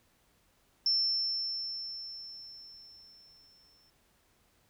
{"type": "tone with exponential decay", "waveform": "sine", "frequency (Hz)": 5360, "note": "E8", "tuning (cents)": 28, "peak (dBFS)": -24, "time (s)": [0.86, 3.9], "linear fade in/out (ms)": 2, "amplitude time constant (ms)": 660, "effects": ["pink hiss -69 dBFS RMS until 4.69 s"]}